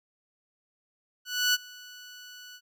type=tone with ADSR envelope; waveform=15% pulse; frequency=1480 Hz; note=F#6; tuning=in tune; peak=-14 dBFS; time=1.25-2.61 s; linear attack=290 ms; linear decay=30 ms; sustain=-24 dB; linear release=58 ms; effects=none